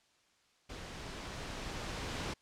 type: noise with level ramp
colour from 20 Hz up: pink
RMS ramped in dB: -46 to -38 dBFS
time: 0.69-2.34 s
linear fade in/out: 10 ms
effects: white hiss -70 dBFS RMS until 2.41 s + low-pass 6000 Hz 12 dB/octave